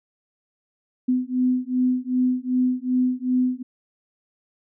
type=beating tone pair; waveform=sine; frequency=251.5 / 254.1 Hz; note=B3 / B3; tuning=+32 / +49 cents; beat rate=2.6 Hz; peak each=-22 dBFS; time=1.08-3.63 s; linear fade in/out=10 ms; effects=none